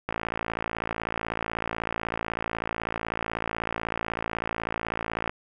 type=click train; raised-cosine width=0.5 ms; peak=-13 dBFS; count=293; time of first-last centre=0.09-5.295 s; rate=56.1 Hz; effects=none